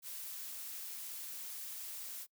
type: noise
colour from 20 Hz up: blue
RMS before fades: -45 dBFS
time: 0.02-2.27 s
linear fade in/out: 50 ms
effects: noise-tail reverb RT60 0.1 s tail -24 dB re dry